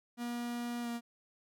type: tone with pitch glide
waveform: 45% pulse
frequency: 239.4 to 235.8 Hz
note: A#3 to A#3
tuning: +46 to +20 cents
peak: -36 dBFS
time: 0.17-1.01 s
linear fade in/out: 50 ms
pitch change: -26 cents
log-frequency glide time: 0.82-0.88 s
effects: none